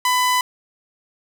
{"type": "tone", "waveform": "sawtooth", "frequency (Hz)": 1000, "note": "B5", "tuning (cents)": 21, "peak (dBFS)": -12, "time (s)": [0.05, 0.41], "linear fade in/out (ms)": 2, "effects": []}